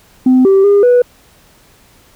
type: tone with pitch steps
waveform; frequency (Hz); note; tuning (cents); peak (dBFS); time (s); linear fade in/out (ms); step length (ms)
sine; 256.4 / 388.4 / 404.5 / 490.5; C4 / G4 / G#4 / B4; -35 / -16 / -46 / -12; -3; 0.26-1.02; 5; 190
effects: tanh soft clip ceiling -3 dBFS + pink hiss -47 dBFS RMS until 2.15 s